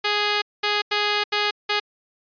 5% pulse tone bursts at uneven times, 415.3 Hz, G#4, in tune, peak -8 dBFS, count 5, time 0.04-0.42 / 0.63-0.82 / 0.91-1.24 / 1.32-1.51 / 1.69-1.8 s, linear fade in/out 10 ms, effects resampled to 11025 Hz

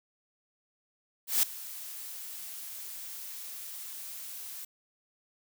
blue noise with ADSR envelope, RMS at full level -23 dBFS, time 1.27-4.65 s, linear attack 160 ms, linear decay 4 ms, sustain -19 dB, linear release 6 ms, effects none

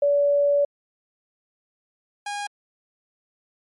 sine / sawtooth tone pair in turn, 573 / 817.7 Hz, D5 / G#5, -43 / -27 cents, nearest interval tritone, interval 616 cents, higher second, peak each -16 / -24 dBFS, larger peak first, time 0.02-0.65 / 2.26-2.47 s, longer first, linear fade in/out 5 ms, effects MP3 48 kbps

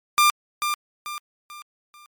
sawtooth tone with echo, 1194 Hz, D6, 28 cents sharp, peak -10 dBFS, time 0.18-0.3 s, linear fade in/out 0 ms, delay 440 ms, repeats 4, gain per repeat -8 dB, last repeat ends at 2.06 s, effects MP3 96 kbps

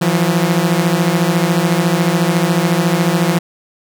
sawtooth beating tone pair, 164.81 / 178.81 Hz, E3 / F3, 0 / +41 cents, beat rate 14 Hz, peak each -11 dBFS, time 0.01-3.39 s, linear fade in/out 10 ms, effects none

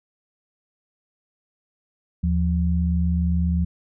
sine tone pair together, 77.7 / 174.61 Hz, D#2 / F3, -2 / 0 cents, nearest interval octave + major second, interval 1402 cents, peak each -20 / -22 dBFS, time 2.23-3.65 s, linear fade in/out 10 ms, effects none

